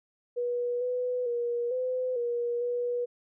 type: tone with pitch steps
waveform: sine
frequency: 485.5 / 497 / 476.9 / 508 / 477.3 / 485.4 Hz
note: B4 / B4 / A#4 / B4 / A#4 / B4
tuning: -30 / +11 / +39 / +49 / +41 / -30 cents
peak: -27 dBFS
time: 0.36-3.06 s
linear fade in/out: 20 ms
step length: 450 ms
effects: none